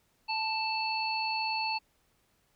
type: harmonic tone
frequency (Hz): 882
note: A5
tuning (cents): +4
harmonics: 1 / 3 / 5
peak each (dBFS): -32 / -34 / -35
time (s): 0.28-1.79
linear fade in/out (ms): 20
effects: pink hiss -71 dBFS RMS until 2.55 s